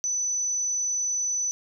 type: tone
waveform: sine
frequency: 5990 Hz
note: F#8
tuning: 20 cents sharp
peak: -24 dBFS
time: 0.04-1.51 s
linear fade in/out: 0 ms
effects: none

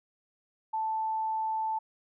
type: tone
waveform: sine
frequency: 880 Hz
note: A5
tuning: in tune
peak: -28 dBFS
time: 0.73-1.79 s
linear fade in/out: 10 ms
effects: none

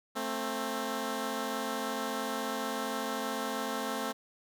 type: tone pair together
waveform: 10% pulse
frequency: 221.4 / 264.4 Hz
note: A3 / C4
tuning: +11 / +18 cents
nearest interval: minor third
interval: 307 cents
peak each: -27 dBFS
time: 0.15-4.13 s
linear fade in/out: 20 ms
effects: none

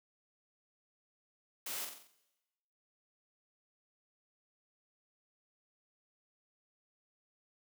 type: noise with echo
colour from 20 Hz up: white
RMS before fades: -41 dBFS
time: 1.66-1.85 s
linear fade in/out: 5 ms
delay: 45 ms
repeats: 5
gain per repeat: -5 dB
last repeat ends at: 2.075 s
effects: noise-tail reverb RT60 1.0 s tail -17 dB re dry + high-pass 200 Hz 12 dB/octave

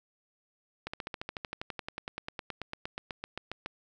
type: slowing click train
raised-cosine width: 0.3 ms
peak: -20 dBFS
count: 29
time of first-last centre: 0.87-3.661 s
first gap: 65 ms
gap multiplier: 1.03
effects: none

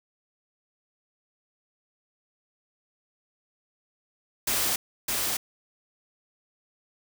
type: noise with echo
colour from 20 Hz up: white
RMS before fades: -26 dBFS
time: 4.47-4.76 s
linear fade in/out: 5 ms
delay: 610 ms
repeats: 1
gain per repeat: -2 dB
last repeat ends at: 5.37 s
effects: none

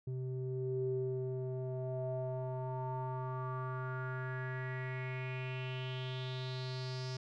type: tone with low-pass filter sweep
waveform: square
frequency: 128.8 Hz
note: C3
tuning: 27 cents flat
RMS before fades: -39 dBFS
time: 0.07-7.17 s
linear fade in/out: 5 ms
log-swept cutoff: 280 to 5200 Hz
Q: 5.4
effects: none

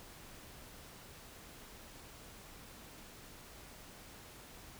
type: silence
effects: pink hiss -54 dBFS RMS until 4.79 s

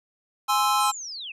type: chord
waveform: square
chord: Ab augmented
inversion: none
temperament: equal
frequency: 830.6 / 1046.5 / 1318.5 Hz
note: Ab5 / C6 / E6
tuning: 0 / 0 / 0 cents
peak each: -25 dBFS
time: 0.48-0.92 s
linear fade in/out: 20 ms
type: linear sweep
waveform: sine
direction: down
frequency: 8940 to 2471 Hz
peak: -33 dBFS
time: 0.8-1.32 s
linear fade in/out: 5 ms
effects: resampled to 32000 Hz

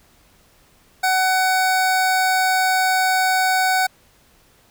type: tone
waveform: 25% pulse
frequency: 750 Hz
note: F#5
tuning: 23 cents sharp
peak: -12 dBFS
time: 1.03-3.87 s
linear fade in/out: 10 ms
effects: pink hiss -55 dBFS RMS until 4.7 s

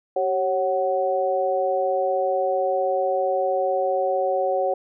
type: tone cluster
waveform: sine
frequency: 384.6 / 549 / 746 Hz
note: G4 / C#5 / F#5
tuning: -33 / -17 / +14 cents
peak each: -27 / -22 / -24 dBFS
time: 0.16-4.74 s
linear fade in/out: 5 ms
effects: none

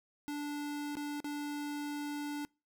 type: tone with dropouts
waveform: square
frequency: 292.2 Hz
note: D4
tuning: 9 cents flat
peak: -37 dBFS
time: 0.28-2.45 s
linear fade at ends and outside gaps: 0 ms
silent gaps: 0.954-0.969 / 1.203-1.244 s
effects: noise-tail reverb RT60 0.3 s tail -26 dB re dry

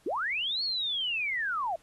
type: linear two-way sweep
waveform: sine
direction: up then down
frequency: 273.3 to 4435 to 622 Hz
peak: -28 dBFS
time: 0.06-1.76 s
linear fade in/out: 5 ms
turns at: 0.63 s
effects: pink hiss -63 dBFS RMS until 1.82 s + AAC 32 kbps

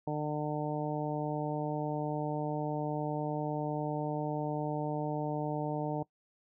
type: harmonic tone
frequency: 150.2 Hz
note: D3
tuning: 39 cents sharp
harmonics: 1 / 2 / 3 / 4 / 5 / 6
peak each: -36 / -37 / -39 / -39 / -40 / -41 dBFS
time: 0.07-6.03 s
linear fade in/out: 5 ms
effects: noise-tail reverb RT60 0.1 s tail -21 dB re dry

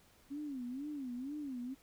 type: tone with vibrato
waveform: sine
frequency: 270 Hz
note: C#4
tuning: 45 cents flat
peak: -39 dBFS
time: 0.3-1.75 s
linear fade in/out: 20 ms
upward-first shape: sine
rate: 2.1 Hz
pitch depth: 190 cents each way
effects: pink hiss -66 dBFS RMS until 1.82 s

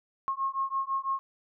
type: beating tone pair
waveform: sine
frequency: 1078 / 1084 Hz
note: C#6 / C#6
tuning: -49 / -39 cents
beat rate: 6 Hz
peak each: -31 dBFS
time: 0.28-1.19 s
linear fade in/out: 0 ms
effects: none

